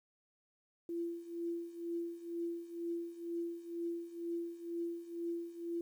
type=tone with tremolo; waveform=sine; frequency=340 Hz; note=F4; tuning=46 cents flat; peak=-34 dBFS; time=0.89-5.81 s; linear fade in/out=2 ms; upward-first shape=triangle; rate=2.1 Hz; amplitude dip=85%; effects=11-bit